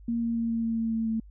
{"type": "tone with pitch steps", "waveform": "sine", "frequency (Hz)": [233.1, 231.6, 230.2, 228.7, 227.3, 225.8, 224.4, 223], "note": ["A#3", "A#3", "A#3", "A#3", "A#3", "A3", "A3", "A3"], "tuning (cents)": [0, -11, -22, -33, -43, 45, 34, 23], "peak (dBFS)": -25, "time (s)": [0.08, 1.2], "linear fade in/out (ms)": 5, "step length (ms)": 140, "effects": ["added 50 Hz sine -46 dBFS peak until 1.3 s"]}